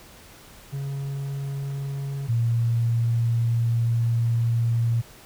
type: tone pair in turn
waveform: triangle / sine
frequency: 138.59 / 116.54 Hz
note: C#3 / A#2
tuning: 0 / 0 cents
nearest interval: minor third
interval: 300 cents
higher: first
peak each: -25 / -19 dBFS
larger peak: second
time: 0.72-2.28 / 2.28-5.02 s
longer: second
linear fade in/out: 20 ms
effects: pink hiss -48 dBFS RMS until 5.25 s